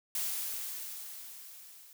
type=noise with level ramp; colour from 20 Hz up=blue; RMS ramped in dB=-33 to -55 dBFS; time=0.15-1.93 s; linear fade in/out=2 ms; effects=none